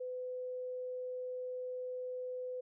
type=tone; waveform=sine; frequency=504 Hz; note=B4; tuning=35 cents sharp; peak=-38 dBFS; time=0-2.61 s; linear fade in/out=10 ms; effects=none